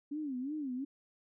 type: tone with vibrato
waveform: sine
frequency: 277.2 Hz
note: C#4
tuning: in tune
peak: -35 dBFS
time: 0.11-0.85 s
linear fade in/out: 10 ms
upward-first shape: sine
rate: 2.8 Hz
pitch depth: 190 cents each way
effects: none